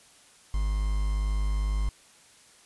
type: tone with quantisation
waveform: triangle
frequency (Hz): 51.1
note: G#1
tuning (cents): -27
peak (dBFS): -22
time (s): 0.54-1.89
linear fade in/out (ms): 0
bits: 7
effects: white hiss -56 dBFS RMS until 2.65 s + resampled to 24000 Hz